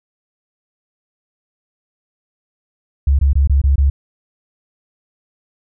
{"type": "tone bursts", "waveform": "sine", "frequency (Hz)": 69.3, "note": "C#2", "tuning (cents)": 0, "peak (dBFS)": -9, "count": 6, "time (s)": [3.07, 3.9], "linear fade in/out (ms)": 5, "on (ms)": 120, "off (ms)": 22, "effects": []}